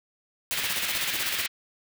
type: noise with tremolo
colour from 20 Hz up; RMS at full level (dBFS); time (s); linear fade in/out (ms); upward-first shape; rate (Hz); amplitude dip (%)
white; -29; 0.51-1.46; 0; square; 16; 55
type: band-pass noise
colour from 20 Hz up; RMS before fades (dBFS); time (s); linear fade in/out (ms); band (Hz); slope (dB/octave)
white; -32; 0.51-1.48; 20; 1600 to 3900; 24
effects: none